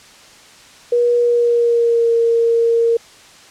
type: tone with pitch glide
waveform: sine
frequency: 480.5 to 463.1 Hz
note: B4 to A#4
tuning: -48 to -11 cents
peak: -11 dBFS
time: 0.92-2.97 s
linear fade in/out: 5 ms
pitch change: -63 cents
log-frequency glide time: 1.16-2.12 s
effects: white hiss -43 dBFS RMS until 3.5 s + low-pass 7000 Hz 12 dB/octave